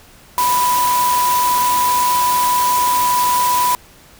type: tone in noise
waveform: sine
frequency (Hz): 987.8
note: B5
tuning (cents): 0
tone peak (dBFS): -13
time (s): 0.38-3.75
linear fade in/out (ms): 0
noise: white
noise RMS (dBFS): -22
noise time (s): 0.38-3.75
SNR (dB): +6
effects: pink hiss -45 dBFS RMS until 4.19 s